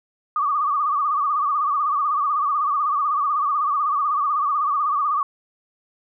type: tone with vibrato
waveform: sine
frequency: 1174.7 Hz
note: D6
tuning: in tune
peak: -18 dBFS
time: 0.36-5.23 s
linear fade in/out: 2 ms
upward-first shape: sine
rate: 16 Hz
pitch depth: 98 cents each way
effects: none